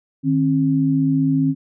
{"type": "tone pair together", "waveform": "sine", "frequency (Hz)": [153.89, 269], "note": ["D#3", "C4"], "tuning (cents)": [-19, 48], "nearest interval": "minor seventh", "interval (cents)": 967, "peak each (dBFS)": [-19, -16], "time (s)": [0.23, 1.55], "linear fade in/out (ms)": 50, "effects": []}